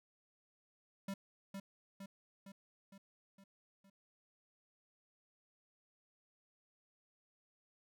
square tone with echo, 196 Hz, G3, in tune, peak -40 dBFS, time 1.08-1.14 s, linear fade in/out 5 ms, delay 460 ms, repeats 6, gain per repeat -4 dB, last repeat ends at 3.9 s, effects none

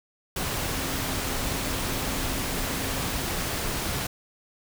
sine tone in noise, 264.9 Hz, C4, 22 cents sharp, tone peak -38 dBFS, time 0.72-3.22 s, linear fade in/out 5 ms, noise pink, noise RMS -29 dBFS, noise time 0.36-4.07 s, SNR -12 dB, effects none

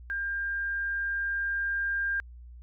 sine tone with level ramp, 1600 Hz, G6, 35 cents sharp, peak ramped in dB -29 to -26 dBFS, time 0.1-2.2 s, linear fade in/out 0 ms, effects added 60 Hz sine -44 dBFS peak until 2.62 s

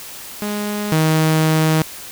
sawtooth tone pair in turn, 207.7 / 157.74 Hz, G#3 / D#3, 0 / +24 cents, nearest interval perfect fourth, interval 476 cents, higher first, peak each -17 / -9 dBFS, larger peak second, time 0.42-0.92 / 0.92-1.82 s, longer second, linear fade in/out 0 ms, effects white hiss -34 dBFS RMS until 2.11 s

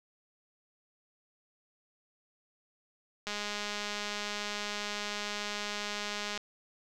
click train, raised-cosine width 0.2 ms, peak -19 dBFS, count 644, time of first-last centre 3.27-6.376 s, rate 207 Hz, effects none

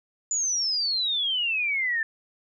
sine exponential sweep, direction down, 7040 to 1760 Hz, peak -23 dBFS, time 0.31-2.03 s, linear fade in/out 2 ms, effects none

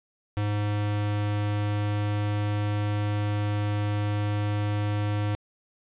square tone, 103.83 Hz, G#2, in tune, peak -25 dBFS, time 0.37-5.35 s, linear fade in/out 0 ms, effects resampled to 8000 Hz + 11-bit

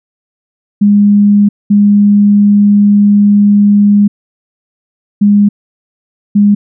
sine tone bursts at uneven times, 204.6 Hz, G#3, 26 cents flat, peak -3 dBFS, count 4, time 0.81-1.49 / 1.7-4.08 / 5.21-5.49 / 6.35-6.55 s, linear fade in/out 10 ms, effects none

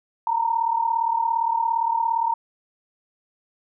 sine tone pair together, 911 / 948.4 Hz, A#5 / A#5, -40 / +30 cents, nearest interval minor second, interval 70 cents, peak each -21 / -24 dBFS, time 0.27-2.34 s, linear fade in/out 2 ms, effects none

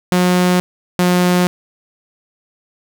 sawtooth tone pair in turn, 180 / 179.01 Hz, F#3 / F3, -47 / +43 cents, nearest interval unison, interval 10 cents, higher first, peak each -7 dBFS, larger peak neither, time 0.12-0.6 / 0.99-1.47 s, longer neither, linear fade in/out 0 ms, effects none

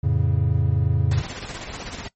triangle chord, F augmented, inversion none, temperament equal, 87.31 / 110 / 138.59 Hz, F2 / A2 / C#3, 0 / 0 / 0 cents, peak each -20 dBFS, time 0.03-1.22 s, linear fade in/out 10 ms
pink noise with tremolo, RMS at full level -32 dBFS, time 1.11-2.08 s, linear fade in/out 5 ms, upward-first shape square, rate 16 Hz, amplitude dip 40%
effects noise-tail reverb RT60 0.1 s tail -19 dB re dry + MP3 32 kbps

